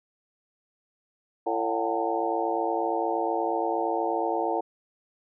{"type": "harmonic tone with a mistuned harmonic", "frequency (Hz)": 112.9, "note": "A2", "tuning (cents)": 45, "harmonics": [3, 4, 5, 6, 7, 8], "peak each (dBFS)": [-31, -31, -33, -30, -32, -32], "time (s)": [1.46, 4.61], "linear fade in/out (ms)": 10, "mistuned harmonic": 6, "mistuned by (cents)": 110, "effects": []}